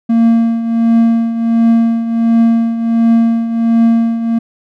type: tone with tremolo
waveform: triangle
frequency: 229.6 Hz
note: A#3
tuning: 26 cents flat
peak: -3 dBFS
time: 0.09-4.39 s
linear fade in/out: 10 ms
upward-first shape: triangle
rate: 1.4 Hz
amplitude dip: 70%
effects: none